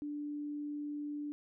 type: tone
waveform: sine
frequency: 293.7 Hz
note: D4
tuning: in tune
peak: -37 dBFS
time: 0.02-1.32 s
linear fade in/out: 0 ms
effects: none